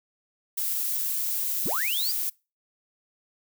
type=noise; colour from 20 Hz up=violet; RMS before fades=-28 dBFS; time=0.57-2.3 s; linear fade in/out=10 ms
type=linear sweep; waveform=triangle; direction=up; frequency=58.27 to 4978 Hz; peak=-27 dBFS; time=1.65-2.12 s; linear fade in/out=10 ms
effects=noise-tail reverb RT60 0.3 s tail -25 dB re dry